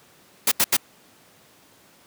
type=noise bursts; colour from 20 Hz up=white; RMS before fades=-18 dBFS; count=3; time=0.47-0.768 s; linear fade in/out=5 ms; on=46 ms; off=80 ms; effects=pink hiss -54 dBFS RMS until 2.06 s + high-pass 150 Hz 12 dB/octave